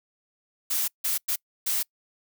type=noise bursts at uneven times; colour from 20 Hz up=blue; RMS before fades=-26 dBFS; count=4; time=0.7-0.88 / 1.04-1.18 / 1.28-1.36 / 1.66-1.83 s; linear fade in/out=10 ms; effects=noise-tail reverb RT60 0.1 s tail -26 dB re dry